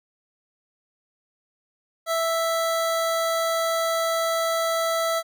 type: tone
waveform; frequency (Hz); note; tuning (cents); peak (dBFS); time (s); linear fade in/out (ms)
25% pulse; 659.3; E5; 0; -18; 2.06-5.23; 50
effects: none